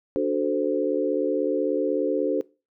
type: chord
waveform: sine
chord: D dominant seventh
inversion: none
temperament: equal with one note detuned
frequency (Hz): 293.7 / 370 / 440 / 520.2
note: D4 / F#4 / A4 / C5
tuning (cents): 0 / 0 / 0 / -10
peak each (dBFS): -26 / -27 / -26 / -27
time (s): 0.16-2.41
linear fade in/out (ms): 0
effects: noise-tail reverb RT60 0.3 s tail -21 dB re dry